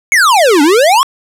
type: exponential two-way sweep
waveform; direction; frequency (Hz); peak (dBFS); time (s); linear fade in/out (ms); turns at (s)
square; down then up; 2274 to 277.2 to 1130; -6; 0.12-1.03; 0; 0.62
effects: low-pass 12000 Hz 12 dB/octave